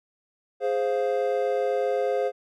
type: chord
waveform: triangle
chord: F minor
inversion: first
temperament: equal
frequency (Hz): 415.3 / 523.3 / 698.5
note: Ab4 / C5 / F5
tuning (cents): 0 / 0 / 0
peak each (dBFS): -25 / -23 / -28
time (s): 0.6-2.32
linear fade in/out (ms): 50
effects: none